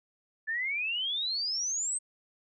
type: exponential sweep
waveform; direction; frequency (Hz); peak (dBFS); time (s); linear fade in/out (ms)
sine; up; 1731 to 8430; -29; 0.47-1.99; 20
effects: none